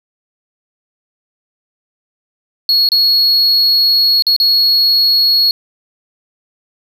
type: tone with dropouts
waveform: triangle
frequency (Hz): 4333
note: C#8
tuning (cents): -40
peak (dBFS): -7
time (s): 2.69-5.51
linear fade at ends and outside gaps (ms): 1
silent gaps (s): 2.889-2.918 / 4.223-4.267 / 4.364-4.4
effects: none